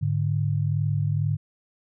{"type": "tone pair together", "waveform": "sine", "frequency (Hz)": [104.65, 146.8], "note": ["G#2", "D3"], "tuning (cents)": [14, 0], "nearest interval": "tritone", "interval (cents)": 586, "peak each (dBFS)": -24, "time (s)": [0.01, 1.37], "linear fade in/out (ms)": 20, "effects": []}